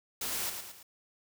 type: noise with echo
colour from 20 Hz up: white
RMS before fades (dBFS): -35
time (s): 0.21-0.5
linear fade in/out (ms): 5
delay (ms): 110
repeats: 3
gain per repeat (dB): -6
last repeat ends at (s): 0.83
effects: none